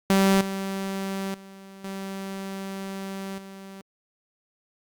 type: tone with level steps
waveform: sawtooth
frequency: 194 Hz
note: G3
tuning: 18 cents flat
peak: -13 / -24 / -39 / -28 / -36 dBFS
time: 0.1-3.81 s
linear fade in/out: 0 ms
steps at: 0.41 / 1.34 / 1.84 / 3.38 s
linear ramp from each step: 2 ms
effects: Opus 48 kbps